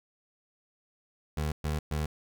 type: tone bursts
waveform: 25% pulse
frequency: 76 Hz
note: D#2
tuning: 40 cents flat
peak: -25 dBFS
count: 3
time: 1.37-2.06 s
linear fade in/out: 5 ms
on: 150 ms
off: 120 ms
effects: none